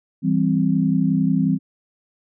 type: chord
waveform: sine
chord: C major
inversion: first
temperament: equal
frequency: 164.81 / 196 / 261.6 Hz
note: E3 / G3 / C4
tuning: 0 / 0 / 0 cents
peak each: -20 dBFS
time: 0.22-1.59 s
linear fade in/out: 50 ms
effects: none